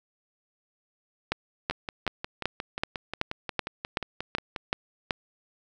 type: two click trains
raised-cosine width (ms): 0.3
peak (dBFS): -16 / -9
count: 17 / 11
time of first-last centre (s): 1.71-4.562 / 1.32-5.108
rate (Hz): 5.61 / 2.64
effects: none